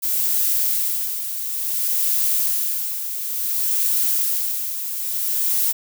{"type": "noise with tremolo", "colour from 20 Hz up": "violet", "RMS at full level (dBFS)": -19, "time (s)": [0.02, 5.73], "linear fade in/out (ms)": 20, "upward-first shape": "sine", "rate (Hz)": 0.57, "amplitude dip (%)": 60, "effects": []}